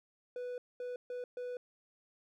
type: tone bursts at uneven times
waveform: triangle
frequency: 493.9 Hz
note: B4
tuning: in tune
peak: -36 dBFS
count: 4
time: 0.36-0.58 / 0.8-0.96 / 1.1-1.24 / 1.37-1.57 s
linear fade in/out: 2 ms
effects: none